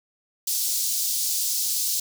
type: high-pass noise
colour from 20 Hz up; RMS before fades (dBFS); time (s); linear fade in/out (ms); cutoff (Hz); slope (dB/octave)
pink; -25; 0.47-2; 5; 4700; 24
effects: none